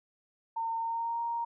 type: tone with pitch glide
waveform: sine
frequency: 911 to 933.4 Hz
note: A#5 to A#5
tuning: -40 to +2 cents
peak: -30 dBFS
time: 0.56-1.45 s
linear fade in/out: 10 ms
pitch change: +42 cents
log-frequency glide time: 0.78-1.21 s
effects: none